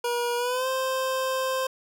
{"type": "tone with pitch glide", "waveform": "25% pulse", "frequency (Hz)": [479.5, 522.9], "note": ["A#4", "C5"], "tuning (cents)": [49, -1], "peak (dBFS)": -21, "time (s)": [0.04, 1.67], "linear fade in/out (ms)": 5, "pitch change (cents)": 150, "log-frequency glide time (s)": [0.37, 0.68], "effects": []}